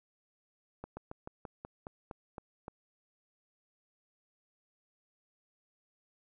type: slowing click train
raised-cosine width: 1 ms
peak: -28 dBFS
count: 10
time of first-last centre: 0.84-2.681 s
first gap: 130 ms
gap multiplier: 1.11
effects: none